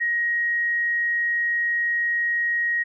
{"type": "tone", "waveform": "sine", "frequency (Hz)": 1886, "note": "A#6", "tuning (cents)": 20, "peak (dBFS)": -20, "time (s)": [0, 2.84], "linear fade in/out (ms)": 20, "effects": []}